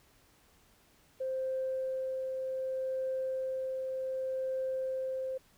sine tone with tremolo, 523.3 Hz, C5, in tune, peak -30 dBFS, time 1.2-5.38 s, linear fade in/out 10 ms, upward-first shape triangle, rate 0.66 Hz, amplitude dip 30%, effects tanh soft clip ceiling -26 dBFS + pink hiss -65 dBFS RMS until 5.57 s

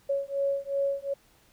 sine beating tone pair, 554.4 / 557.1 Hz, C#5 / C#5, 0 / +9 cents, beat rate 2.7 Hz, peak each -29 dBFS, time 0.09-1.14 s, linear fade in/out 10 ms, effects pink hiss -62 dBFS RMS until 1.52 s

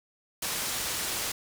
white low-pass noise, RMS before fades -32 dBFS, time 0.42-1.32 s, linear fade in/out 5 ms, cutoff 11000 Hz, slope 12 dB/octave, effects none

